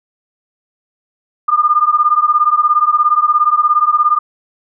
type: beating tone pair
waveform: sine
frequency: 1202 / 1219 Hz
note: D6 / D#6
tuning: +40 / -36 cents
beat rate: 17 Hz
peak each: -12 dBFS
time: 1.48-4.19 s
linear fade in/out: 10 ms
effects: none